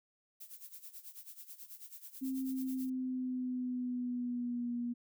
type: noise with tremolo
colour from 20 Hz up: violet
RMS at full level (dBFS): -48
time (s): 0.4-2.9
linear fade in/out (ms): 10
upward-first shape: sine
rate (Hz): 9.2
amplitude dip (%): 80
type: tone with pitch glide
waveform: sine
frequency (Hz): 263.4 to 240.1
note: C4 to B3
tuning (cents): +12 to -49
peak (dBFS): -34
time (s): 2.21-4.94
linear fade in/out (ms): 20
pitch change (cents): -161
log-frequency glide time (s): 2.41-4.72
effects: none